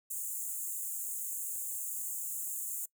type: high-pass noise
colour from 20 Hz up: pink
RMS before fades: -38 dBFS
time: 0.1-2.86 s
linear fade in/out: 10 ms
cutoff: 6800 Hz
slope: 96 dB/octave
effects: noise-tail reverb RT60 0.1 s tail -22 dB re dry